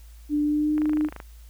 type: tone with pitch glide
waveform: sine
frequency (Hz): 295.9 to 304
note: D4 to D#4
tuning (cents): +13 to -40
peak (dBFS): -20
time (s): 0.29-1.1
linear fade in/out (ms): 50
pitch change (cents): +47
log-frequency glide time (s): 0.44-0.76
type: click train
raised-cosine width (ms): 0.5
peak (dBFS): -22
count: 12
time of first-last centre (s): 0.78-1.201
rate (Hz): 26.1
effects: added 56 Hz sine -43 dBFS peak until 1.49 s + white hiss -58 dBFS RMS until 1.49 s